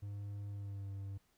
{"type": "tone with pitch glide", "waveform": "triangle", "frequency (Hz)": [101.4, 98.4], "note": ["G#2", "G2"], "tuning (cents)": [-41, 7], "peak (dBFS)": -39, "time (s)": [0.02, 1.18], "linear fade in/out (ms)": 10, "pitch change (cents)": -52, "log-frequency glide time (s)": [0.5, 0.89], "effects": ["pink hiss -75 dBFS RMS until 1.37 s"]}